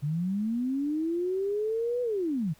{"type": "linear two-way sweep", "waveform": "sine", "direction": "up then down", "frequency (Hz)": [140.2, 497.2, 140.2], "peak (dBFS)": -26, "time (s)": [0.02, 2.54], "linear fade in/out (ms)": 20, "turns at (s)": 2.02, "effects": ["pink hiss -60 dBFS RMS until 2.59 s"]}